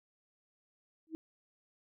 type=tone with exponential growth; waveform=sine; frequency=320 Hz; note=D#4; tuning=49 cents sharp; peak=-33 dBFS; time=1.07-1.15 s; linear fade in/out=0 ms; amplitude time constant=16 ms; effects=none